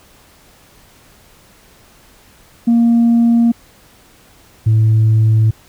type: tone pair in turn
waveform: sine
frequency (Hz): 233.7 / 110.07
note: A#3 / A2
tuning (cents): +5 / +1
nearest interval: octave + minor second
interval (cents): 1304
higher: first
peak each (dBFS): -6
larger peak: neither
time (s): 2.67-3.52 / 4.66-5.51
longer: neither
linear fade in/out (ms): 10
effects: tanh soft clip ceiling -6 dBFS + pink hiss -47 dBFS RMS until 5.68 s

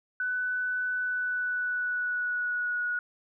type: tone with pitch glide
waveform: sine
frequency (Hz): 1496 to 1457.6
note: F#6 to F#6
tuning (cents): +19 to -26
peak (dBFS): -27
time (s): 0.2-2.99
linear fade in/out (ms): 2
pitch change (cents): -45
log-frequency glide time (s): 0.95-2.85
effects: none

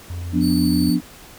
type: tone with pitch glide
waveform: triangle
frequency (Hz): 87.2 to 83.6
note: F2 to E2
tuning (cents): -2 to +25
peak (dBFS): -24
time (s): 0.1-0.9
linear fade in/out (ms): 0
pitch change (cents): -73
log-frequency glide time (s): 0.44-0.72
type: chord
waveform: sine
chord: B diminished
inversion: second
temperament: equal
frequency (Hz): 174.61 / 246.9 / 293.7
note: F3 / B3 / D4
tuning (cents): 0 / 0 / 0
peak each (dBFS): -20 / -19 / -19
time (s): 0.32-1.01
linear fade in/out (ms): 50
type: tone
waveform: sawtooth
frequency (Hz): 4513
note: C#8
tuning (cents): +30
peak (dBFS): -26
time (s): 0.4-0.97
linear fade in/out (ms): 50
effects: pink hiss -43 dBFS RMS until 1.38 s

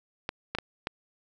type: clicks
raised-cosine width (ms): 0.3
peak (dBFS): -14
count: 4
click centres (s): 0.291 / 0.55 / 0.586 / 0.871
effects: none

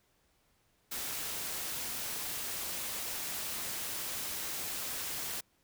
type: noise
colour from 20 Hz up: white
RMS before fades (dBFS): -38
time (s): 0.91-5.41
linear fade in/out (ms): 10
effects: pink hiss -72 dBFS RMS until 5.63 s

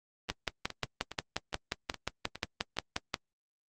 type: two click trains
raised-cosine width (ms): 0.2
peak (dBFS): -12 / -21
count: 17 / 7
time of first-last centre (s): 0.3-3.142 / 0.29-2.769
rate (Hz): 5.63 / 2.42
effects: Opus 24 kbps

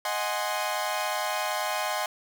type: chord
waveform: sawtooth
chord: Ab dominant seventh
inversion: second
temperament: equal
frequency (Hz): 622.3 / 740 / 830.6 / 1046.5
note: Eb5 / Gb5 / Ab5 / C6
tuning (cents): 0 / 0 / 0 / 0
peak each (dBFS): -29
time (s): 0.05-2.06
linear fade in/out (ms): 2
effects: none

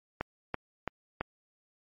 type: click train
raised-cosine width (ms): 0.5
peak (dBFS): -16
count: 4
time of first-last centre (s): 0.21-1.21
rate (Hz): 3
effects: MP3 32 kbps

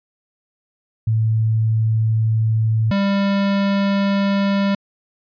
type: tone pair in turn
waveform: sine / square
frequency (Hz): 110.9 / 198.34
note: A2 / G3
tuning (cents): +14 / +21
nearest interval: minor seventh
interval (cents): 1007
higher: second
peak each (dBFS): -14 / -16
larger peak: first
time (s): 1.07-2.91 / 2.91-4.75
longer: neither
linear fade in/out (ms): 5
effects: resampled to 11025 Hz

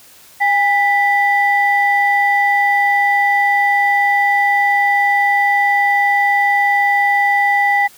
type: tone pair together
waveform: sine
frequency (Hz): 810.1 / 1974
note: G#5 / B6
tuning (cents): -43 / -1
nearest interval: octave + minor third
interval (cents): 1542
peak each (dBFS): -13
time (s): 0.4-7.88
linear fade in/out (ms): 20
effects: tanh soft clip ceiling -4 dBFS + white hiss -44 dBFS RMS until 7.97 s

